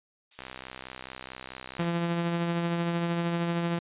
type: noise with exponential decay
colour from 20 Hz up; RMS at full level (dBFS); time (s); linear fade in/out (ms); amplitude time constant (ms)
violet; -40; 0.31-2.61; 5; 500
type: click train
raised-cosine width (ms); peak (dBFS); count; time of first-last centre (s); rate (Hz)
0.3; -23; 95; 0.39-1.845; 64.6
type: tone with tremolo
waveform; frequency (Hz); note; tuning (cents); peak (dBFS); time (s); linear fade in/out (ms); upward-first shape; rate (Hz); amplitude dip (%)
sawtooth; 170.4; F3; -42; -21; 1.79-3.79; 5; triangle; 13; 35
effects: resampled to 8000 Hz